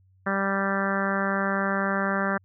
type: harmonic tone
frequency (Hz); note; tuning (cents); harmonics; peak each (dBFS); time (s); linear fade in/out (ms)
196; G3; 0; 1 / 2 / 3 / 4 / 5 / 6 / 7 / 8 / 9 / 10; -28 / -34 / -31 / -35 / -36 / -32 / -32 / -31 / -33 / -42; 0.26-2.38; 10
effects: added 94 Hz sine -57 dBFS peak until 2.44 s